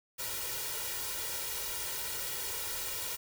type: noise with comb filter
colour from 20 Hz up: white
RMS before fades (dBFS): -37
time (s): 0.18-3.17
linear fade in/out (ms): 20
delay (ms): 2.1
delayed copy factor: +1
effects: none